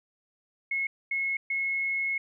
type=tone bursts at uneven times; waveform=sine; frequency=2176 Hz; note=C#7; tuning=33 cents flat; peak=-26 dBFS; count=3; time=0.71-0.87 / 1.11-1.37 / 1.5-2.18 s; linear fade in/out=5 ms; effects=none